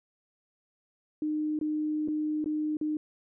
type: tone with dropouts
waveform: sine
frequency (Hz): 305.2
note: D#4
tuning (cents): -33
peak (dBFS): -27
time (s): 1.22-2.97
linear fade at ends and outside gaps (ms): 2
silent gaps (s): 1.59-1.612 / 2.077-2.084 / 2.443-2.459 / 2.77-2.812
effects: none